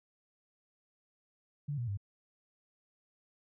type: tone with pitch steps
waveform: sine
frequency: 144.8 / 120.36 / 100.05 Hz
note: D3 / B2 / G2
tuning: -24 / -44 / +36 cents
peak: -33 dBFS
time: 1.68-1.974 s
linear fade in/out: 10 ms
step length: 98 ms
effects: none